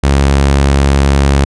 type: tone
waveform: sawtooth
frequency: 69.3 Hz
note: C#2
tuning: in tune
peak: -3 dBFS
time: 0.03-1.45 s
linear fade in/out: 10 ms
effects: resampled to 22050 Hz